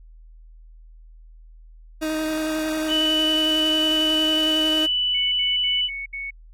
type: tone with vibrato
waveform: 30% pulse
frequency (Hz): 312.7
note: D#4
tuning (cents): +9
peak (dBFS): -20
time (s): 2.01-4.87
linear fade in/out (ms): 20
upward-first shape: square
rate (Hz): 11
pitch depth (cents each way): 10
type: tone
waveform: sine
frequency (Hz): 2975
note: F#7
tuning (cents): +9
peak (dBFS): -19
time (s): 2.88-5.9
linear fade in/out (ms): 50
type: tone bursts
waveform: sine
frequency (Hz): 2217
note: C#7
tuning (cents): 0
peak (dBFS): -28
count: 5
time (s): 5.14-6.308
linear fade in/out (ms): 10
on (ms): 180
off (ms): 67
effects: added 40 Hz sine -43 dBFS peak until 6.53 s + AAC 48 kbps